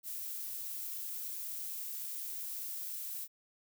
violet noise, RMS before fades -41 dBFS, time 0.03-3.28 s, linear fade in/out 50 ms, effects none

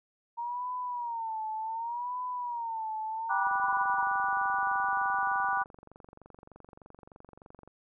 sine tone with vibrato, 932.3 Hz, A#5, in tune, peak -32 dBFS, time 0.37-4.05 s, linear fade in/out 20 ms, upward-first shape sine, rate 0.67 Hz, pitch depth 120 cents each way
sine chord, G major seventh, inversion none, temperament just, 784 / 980 / 1176 / 1470 Hz, G5 / B5 / D6 / F#6, 0 / -14 / +2 / -12 cents, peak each -32 dBFS, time 3.29-5.64 s, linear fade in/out 20 ms
click train, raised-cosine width 1 ms, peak -36 dBFS, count 99, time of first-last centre 3.47-7.676 s, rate 23.3 Hz
effects none

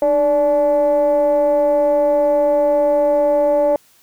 sine tone with frequency modulation, 582 Hz, D5, 16 cents flat, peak -11 dBFS, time 0.02-3.76 s, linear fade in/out 2 ms, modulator 279 Hz, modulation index 0.53, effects tanh soft clip ceiling -7 dBFS + white hiss -53 dBFS RMS until 4.02 s

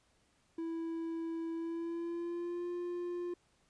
triangle tone with pitch glide, 329.6 to 351.2 Hz, E4 to F4, 0 to +10 cents, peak -34 dBFS, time 0.58-3.34 s, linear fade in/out 5 ms, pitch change +110 cents, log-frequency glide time 1.53-2.69 s, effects pink hiss -72 dBFS RMS until 3.69 s + resampled to 22050 Hz

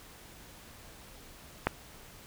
click, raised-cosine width 0.5 ms, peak -10 dBFS, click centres 1.67 s, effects pink hiss -52 dBFS RMS until 2.26 s

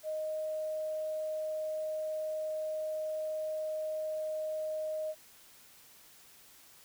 sine tone, 622 Hz, D#5, 1 cent flat, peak -33 dBFS, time 0.03-5.15 s, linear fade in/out 50 ms, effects white hiss -58 dBFS RMS until 6.84 s

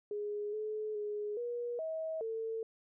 sine tone with pitch steps, 415 / 429.1 / 417.3 / 479.8 / 640 / 448.3 Hz, G#4 / A4 / G#4 / A#4 / D#5 / A4, -1 / -43 / +8 / +50 / +49 / +32 cents, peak -35 dBFS, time 0.11-2.63 s, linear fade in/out 2 ms, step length 420 ms, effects none

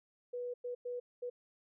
sine tone bursts at uneven times, 489.7 Hz, B4, 15 cents flat, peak -37 dBFS, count 4, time 0.33-0.54 / 0.64-0.75 / 0.85-1 / 1.22-1.3 s, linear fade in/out 10 ms, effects none

